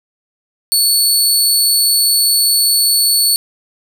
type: tone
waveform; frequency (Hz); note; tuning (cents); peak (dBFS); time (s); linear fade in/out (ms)
20% pulse; 4435; C#8; 0; -4; 0.72-3.36; 0
effects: none